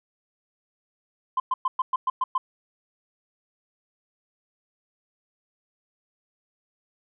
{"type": "tone bursts", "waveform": "sine", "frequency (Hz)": 1034, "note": "C6", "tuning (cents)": -21, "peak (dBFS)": -19, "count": 8, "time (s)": [1.37, 2.38], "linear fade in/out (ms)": 5, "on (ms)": 30, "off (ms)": 110, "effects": ["tanh soft clip ceiling -16 dBFS"]}